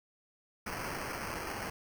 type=noise with sample-and-hold; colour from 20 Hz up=white; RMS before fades=-39 dBFS; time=0.66-1.7 s; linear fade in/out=5 ms; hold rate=3675 Hz; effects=none